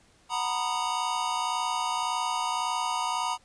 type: chord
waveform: square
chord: B major seventh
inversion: second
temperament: just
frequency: 740.8 / 926 / 987.8 / 1234.7 Hz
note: F#5 / A#5 / B5 / D#6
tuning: +2 / -12 / 0 / -14 cents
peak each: -36 / -32 / -32 / -35 dBFS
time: 0.29-3.38 s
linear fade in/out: 50 ms
effects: pink hiss -61 dBFS RMS until 3.44 s + resampled to 22050 Hz